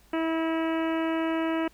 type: harmonic tone with a mistuned harmonic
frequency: 324.8 Hz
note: E4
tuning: 26 cents flat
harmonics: 1 / 2 / 3 / 4 / 5 / 6 / 7 / 8 / 9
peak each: -26 / -32 / -36 / -38 / -40 / -42 / -43 / -44 / -45 dBFS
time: 0.13-1.68 s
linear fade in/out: 5 ms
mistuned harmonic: 6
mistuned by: -26 cents
effects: added 50 Hz sine -60 dBFS peak until 1.73 s + pink hiss -60 dBFS RMS until 1.73 s